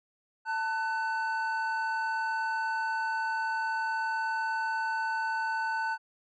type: tone pair together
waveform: triangle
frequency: 891.9 / 1500 Hz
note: A5 / F#6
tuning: +23 / +23 cents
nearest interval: major sixth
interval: 900 cents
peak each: -29 / -30 dBFS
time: 0.45-5.98 s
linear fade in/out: 50 ms
effects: resampled to 16000 Hz